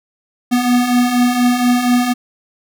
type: beating tone pair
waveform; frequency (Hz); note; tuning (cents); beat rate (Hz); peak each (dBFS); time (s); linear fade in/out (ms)
square; 242.3 / 246.5; B3 / B3; -33 / -3; 4.2; -19 / -13; 0.51-2.14; 20
effects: none